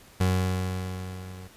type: tone with level ramp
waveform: 30% pulse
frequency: 92.5 Hz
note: F#2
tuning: in tune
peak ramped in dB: -17 to -38 dBFS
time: 0.2-1.48 s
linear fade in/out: 10 ms
effects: pink hiss -53 dBFS RMS until 1.56 s + resampled to 32000 Hz